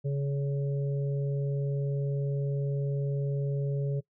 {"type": "harmonic tone", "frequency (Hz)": 140, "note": "C#3", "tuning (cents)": 18, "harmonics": [1, 3, 4], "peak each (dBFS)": [-27, -37, -41], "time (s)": [0.04, 4.01], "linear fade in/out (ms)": 20, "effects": ["noise-tail reverb RT60 0.1 s tail -23 dB re dry"]}